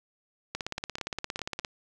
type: two click trains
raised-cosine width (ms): 0.2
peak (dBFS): -23 / -15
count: 5 / 20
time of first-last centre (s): 0.78-1.596 / 0.55-1.648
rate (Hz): 4.9 / 17.3
effects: none